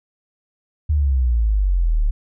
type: exponential sweep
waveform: sine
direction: down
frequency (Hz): 77.78 to 35.59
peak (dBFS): -14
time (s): 0.89-2.11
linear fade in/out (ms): 10
effects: none